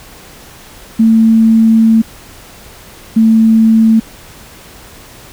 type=tone pair in turn; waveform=sine; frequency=224 / 223 Hz; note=A3 / A3; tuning=+31 / +23 cents; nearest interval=unison; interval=8 cents; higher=first; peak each=-4 dBFS; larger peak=neither; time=0.99-2.02 / 3.16-4 s; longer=first; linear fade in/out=10 ms; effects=pink hiss -36 dBFS RMS until 5.32 s